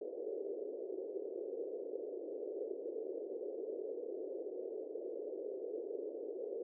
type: band-pass noise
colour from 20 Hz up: pink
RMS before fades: -43 dBFS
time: 0.01-6.63 s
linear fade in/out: 5 ms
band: 370 to 500 Hz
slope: 48 dB/octave
effects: none